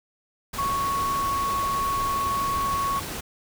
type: tone in noise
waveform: sine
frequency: 1108.7 Hz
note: C#6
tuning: in tune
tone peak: -23 dBFS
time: 0.58-3 s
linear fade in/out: 10 ms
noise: pink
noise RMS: -33 dBFS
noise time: 0.53-3.21 s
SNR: +7 dB
effects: none